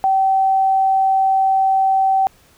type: tone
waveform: sine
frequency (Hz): 770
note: G5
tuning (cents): -31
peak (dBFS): -12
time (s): 0.04-2.27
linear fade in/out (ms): 0
effects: pink hiss -52 dBFS RMS until 2.57 s